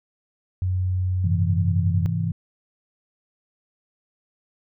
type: tone with pitch glide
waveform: sine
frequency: 92.1 to 93.01 Hz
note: F#2 to F#2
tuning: -7 to +10 cents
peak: -20 dBFS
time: 0.62-2.06 s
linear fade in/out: 0 ms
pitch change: +17 cents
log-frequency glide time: 1.33-1.65 s
type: chord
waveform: sine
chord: Ab augmented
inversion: none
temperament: equal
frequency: 103.83 / 130.81 / 164.81 Hz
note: Ab2 / C3 / E3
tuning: 0 / 0 / 0 cents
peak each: -25 / -30 / -24 dBFS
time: 1.24-2.32 s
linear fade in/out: 5 ms
effects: none